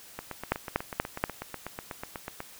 two click trains, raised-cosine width 0.5 ms, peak -9 / -20 dBFS, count 4 / 19, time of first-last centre 0.52-1.239 / 0.19-2.404 s, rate 4.17 / 8.13 Hz, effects white hiss -50 dBFS RMS until 2.59 s

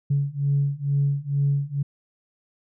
sine beating tone pair, 140 / 142.2 Hz, C#3 / C#3, +18 / +45 cents, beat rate 2.2 Hz, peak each -23 / -22 dBFS, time 0.1-1.83 s, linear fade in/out 10 ms, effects tanh soft clip ceiling -13 dBFS

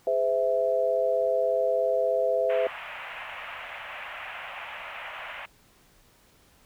sine chord, Ab augmented, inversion none, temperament equal with one note detuned, 415.3 / 511.9 / 659.3 Hz, Ab4 / C5 / E5, 0 / -38 / 0 cents, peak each -31 / -25 / -25 dBFS, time 0.07-2.67 s, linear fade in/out 2 ms
white band-pass noise, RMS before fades -39 dBFS, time 2.49-5.46 s, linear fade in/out 10 ms, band 570 to 2800 Hz, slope 48 dB/octave
effects pink hiss -60 dBFS RMS until 6.65 s

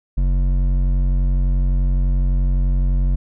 sine tone with hard clipping, 45.87 Hz, F#1, 14 cents flat, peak -16 dBFS, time 0.17-3.16 s, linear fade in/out 10 ms, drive 9 dB, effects none

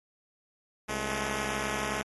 5% pulse tone pair together, 67.2 / 213.1 Hz, C2 / G#3, +47 / +45 cents, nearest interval octave + minor sixth, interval 1998 cents, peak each -24 / -21 dBFS, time 0.88-2.03 s, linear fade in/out 20 ms, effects AAC 32 kbps

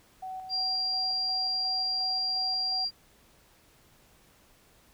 sine tone with tremolo, 752 Hz, F#5, 28 cents sharp, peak -35 dBFS, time 0.22-2.85 s, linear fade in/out 10 ms, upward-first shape square, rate 2.8 Hz, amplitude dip 40%
sine tone, 4758 Hz, D8, 22 cents sharp, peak -27 dBFS, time 0.49-2.91 s, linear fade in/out 50 ms
effects pink hiss -61 dBFS RMS until 4.93 s

